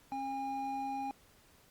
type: tone pair together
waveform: triangle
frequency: 270.9 / 811.8 Hz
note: C#4 / G#5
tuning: -40 / -40 cents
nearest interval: octave + perfect fifth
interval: 1900 cents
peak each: -40 / -34 dBFS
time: 0.12-1.11 s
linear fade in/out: 0 ms
effects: pink hiss -64 dBFS RMS until 1.7 s + Opus 48 kbps